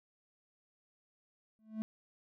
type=tone with exponential growth; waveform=triangle; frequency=218.5 Hz; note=A3; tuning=12 cents flat; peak=-29 dBFS; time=1.59-1.82 s; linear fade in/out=0 ms; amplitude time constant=49 ms; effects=none